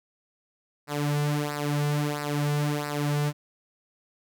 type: tone with flanger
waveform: sawtooth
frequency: 146.83 Hz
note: D3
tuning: in tune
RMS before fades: -27 dBFS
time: 0.87-3.33 s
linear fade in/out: 50 ms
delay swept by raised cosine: 0.3 to 3.2 ms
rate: 1.5 Hz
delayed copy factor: -0.75
effects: none